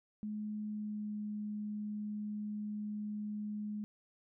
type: tone with pitch glide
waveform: sine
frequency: 211.6 to 209.8 Hz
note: G#3 to G#3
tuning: +33 to +18 cents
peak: -37 dBFS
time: 0.23-3.84 s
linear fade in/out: 0 ms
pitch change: -15 cents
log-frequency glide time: 0.66-1.14 s
effects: none